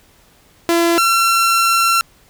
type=tone pair in turn; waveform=sawtooth; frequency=338.5 / 1356.6 Hz; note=E4 / E6; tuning=+46 / +49 cents; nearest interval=2 octaves; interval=2403 cents; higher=second; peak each=-8 dBFS; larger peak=neither; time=0.69-0.98 / 0.98-2.01 s; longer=second; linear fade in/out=0 ms; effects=pink hiss -51 dBFS RMS until 2.29 s